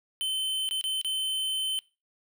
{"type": "tone with dropouts", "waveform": "square", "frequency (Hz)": 3070, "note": "G7", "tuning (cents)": -37, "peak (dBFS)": -28, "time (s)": [0.21, 1.79], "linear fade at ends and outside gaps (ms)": 0, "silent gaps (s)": [[0.69, 0.71], [0.812, 0.84], [1.014, 1.047]], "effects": ["noise-tail reverb RT60 0.3 s tail -22 dB re dry"]}